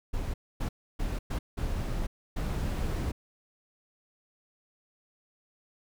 brown noise bursts at uneven times, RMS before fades -31 dBFS, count 6, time 0.13-0.34 / 0.6-0.69 / 0.99-1.19 / 1.3-1.39 / 1.57-2.07 / 2.36-3.12 s, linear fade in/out 10 ms, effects none

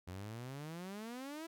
sawtooth exponential sweep, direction up, 87.31 to 336 Hz, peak -40 dBFS, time 0.07-1.47 s, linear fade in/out 10 ms, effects none

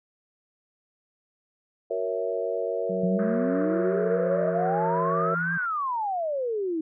sine chord, F# dominant seventh, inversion none, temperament equal, 370 / 466.2 / 554.4 / 659.3 Hz, F#4 / A#4 / C#5 / E5, 0 / 0 / 0 / 0 cents, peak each -34 / -29 / -31 / -31 dBFS, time 1.9-5.35 s, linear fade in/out 10 ms
sine tone with pitch glide, 185 to 168.67 Hz, F#3 to E3, 0 to +40 cents, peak -30 dBFS, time 2.89-5.58 s, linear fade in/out 10 ms, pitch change -160 cents, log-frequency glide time 3.74-4.82 s
sine exponential two-way sweep, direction up then down, 174.61 to 1623 to 309.2 Hz, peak -25 dBFS, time 3.03-6.81 s, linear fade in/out 5 ms, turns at 5.54 s
white band-pass noise, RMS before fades -41 dBFS, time 3.19-5.66 s, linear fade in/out 2 ms, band 1100 to 1600 Hz, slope 48 dB/octave
effects none

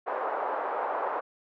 white band-pass noise, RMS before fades -31 dBFS, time 0.06-1.21 s, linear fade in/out 20 ms, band 460 to 1100 Hz, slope 24 dB/octave, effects none

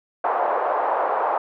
white band-pass noise, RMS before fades -22 dBFS, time 0.24-1.38 s, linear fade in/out 5 ms, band 540 to 980 Hz, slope 24 dB/octave, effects none

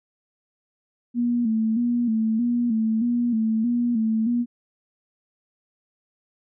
sine tone with vibrato, 230.5 Hz, A#3, 19 cents flat, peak -19 dBFS, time 1.14-4.46 s, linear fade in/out 50 ms, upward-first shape square, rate 1.6 Hz, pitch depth 70 cents each way, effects none

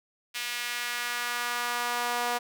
sawtooth tone with high-pass filter sweep, 241.4 Hz, B3, 39 cents flat, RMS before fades -31 dBFS, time 0.34-2.39 s, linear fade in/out 20 ms, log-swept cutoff 2400 to 750 Hz, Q 1.4, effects none

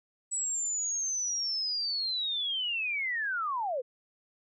sine linear sweep, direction down, 7902 to 466.2 Hz, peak -29 dBFS, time 0.31-3.82 s, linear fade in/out 20 ms, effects none

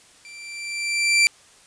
sawtooth tone with level ramp, 2349 Hz, D7, in tune, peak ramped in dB -37 to -9 dBFS, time 0.25-1.27 s, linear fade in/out 0 ms, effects white hiss -52 dBFS RMS until 1.66 s + resampled to 22050 Hz

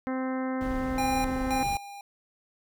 harmonic tone, 260 Hz, C4, 11 cents flat, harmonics 1 / 2 / 3 / 4 / 5 / 6 / 7 / 8, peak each -29 / -35 / -39 / -41 / -43 / -45 / -46 / -47 dBFS, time 0.07-1.63 s, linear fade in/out 0 ms
brown noise, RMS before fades -36 dBFS, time 0.61-1.76 s, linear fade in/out 0 ms
square tone with tremolo, 805 Hz, G5, 46 cents sharp, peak -27 dBFS, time 0.98-2.01 s, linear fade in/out 2 ms, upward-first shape square, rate 1.9 Hz, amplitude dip 80%
effects none

